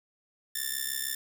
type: ring-modulated tone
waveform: 5% pulse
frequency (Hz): 1780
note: A6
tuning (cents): +20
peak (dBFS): -17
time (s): 0.55-1.15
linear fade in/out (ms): 5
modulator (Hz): 33.2
effects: 8-bit